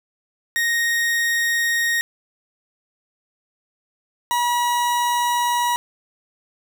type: tone pair in turn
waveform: 40% pulse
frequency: 1864.7 / 964.1 Hz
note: A#6 / B5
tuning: 0 / -42 cents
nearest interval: major seventh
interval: 1142 cents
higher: first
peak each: -17 / -17 dBFS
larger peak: neither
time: 0.56-2.01 / 4.31-5.76 s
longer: neither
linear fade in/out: 0 ms
effects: none